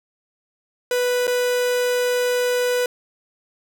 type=tone with dropouts; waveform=45% pulse; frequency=493.9 Hz; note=B4; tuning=in tune; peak=-18 dBFS; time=0.91-2.86 s; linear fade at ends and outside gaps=2 ms; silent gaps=1.27-1.277 s; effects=none